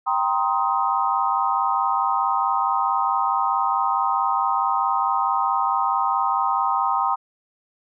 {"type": "chord", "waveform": "sine", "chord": "C minor seventh", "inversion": "second", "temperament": "just", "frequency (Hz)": [784.9, 941.9, 1046.5, 1255.8], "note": ["G5", "Bb5", "C6", "Eb6"], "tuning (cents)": [2, 18, 0, 16], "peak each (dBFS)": -24, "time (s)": [0.06, 7.16], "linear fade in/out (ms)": 20, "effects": []}